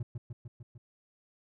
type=tone with echo; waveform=triangle; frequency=118.9 Hz; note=A#2; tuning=35 cents sharp; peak=-30 dBFS; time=0-0.03 s; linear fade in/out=5 ms; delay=150 ms; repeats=5; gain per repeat=-3 dB; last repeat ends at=0.78 s; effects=none